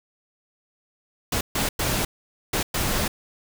pink noise bursts at uneven times, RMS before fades -24 dBFS, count 5, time 1.32-1.41 / 1.55-1.69 / 1.79-2.05 / 2.53-2.63 / 2.74-3.08 s, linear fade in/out 5 ms, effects none

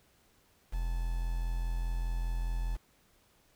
triangle tone with quantisation, 42.45 Hz, F1, 48 cents flat, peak -28 dBFS, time 0.72-2.77 s, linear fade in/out 20 ms, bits 8, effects pink hiss -67 dBFS RMS until 3.55 s

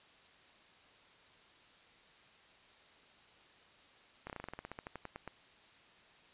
slowing click train, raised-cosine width 0.5 ms, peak -28 dBFS, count 17, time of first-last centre 4.27-5.277 s, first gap 28 ms, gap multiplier 1.1, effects white hiss -62 dBFS RMS until 6.33 s + resampled to 8000 Hz

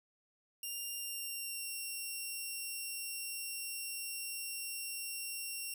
5% pulse tone with pitch glide, 2794 to 2743 Hz, F7 to F7, 0 to -32 cents, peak -31 dBFS, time 0.63-5.74 s, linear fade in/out 2 ms, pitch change -32 cents, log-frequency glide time 0.97-1.72 s, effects none

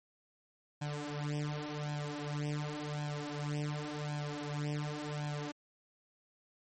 sawtooth tone with flanger, 148 Hz, D3, 14 cents sharp, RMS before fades -38 dBFS, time 0.81-5.52 s, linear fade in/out 10 ms, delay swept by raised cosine 1.2 to 6.4 ms, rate 0.9 Hz, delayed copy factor +0.95, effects MP3 32 kbps

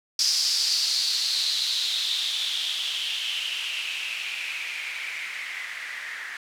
violet noise with low-pass filter sweep, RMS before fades -28 dBFS, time 0.19-6.37 s, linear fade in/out 2 ms, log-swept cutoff 5100 to 1800 Hz, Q 5.8, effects none

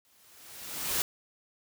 white noise with exponential growth, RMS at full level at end -27 dBFS, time 0.05-1.02 s, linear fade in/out 0 ms, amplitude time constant 210 ms, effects none

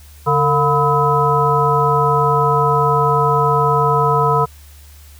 harmonic tone with a mistuned harmonic, 142.4 Hz, C#3, 47 cents sharp, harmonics 1 / 3 / 5 / 7 / 9, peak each -18 / -18 / -22 / -16 / -18 dBFS, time 0.26-4.46 s, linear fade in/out 20 ms, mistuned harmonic 3, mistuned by +99 cents, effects added 73 Hz sine -39 dBFS peak until 5.19 s + white hiss -47 dBFS RMS until 5.19 s

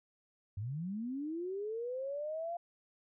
sine linear sweep, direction up, 92.5 to 698.5 Hz, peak -36 dBFS, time 0.57-2.57 s, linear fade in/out 5 ms, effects none

